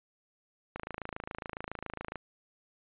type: click train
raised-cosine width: 0.5 ms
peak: -22 dBFS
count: 39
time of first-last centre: 0.76-2.157 s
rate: 27.2 Hz
effects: resampled to 8000 Hz